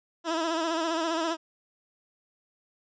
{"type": "tone with vibrato", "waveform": "15% pulse", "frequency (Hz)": 327.5, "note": "E4", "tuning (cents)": -11, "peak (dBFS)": -20, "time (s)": [0.24, 1.37], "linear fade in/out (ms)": 50, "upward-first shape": "sine", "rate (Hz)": 15, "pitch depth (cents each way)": 63, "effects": ["resampled to 16000 Hz"]}